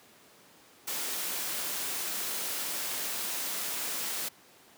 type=noise; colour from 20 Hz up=white; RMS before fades=-34 dBFS; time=0.87-4.29 s; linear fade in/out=10 ms; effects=pink hiss -57 dBFS RMS until 4.77 s + high-pass 200 Hz 12 dB/octave